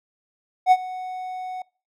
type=tone with ADSR envelope; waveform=triangle; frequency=740 Hz; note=F#5; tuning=in tune; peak=-7 dBFS; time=0.66-1.62 s; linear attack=56 ms; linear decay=48 ms; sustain=-20 dB; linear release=3 ms; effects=noise-tail reverb RT60 0.4 s tail -25 dB re dry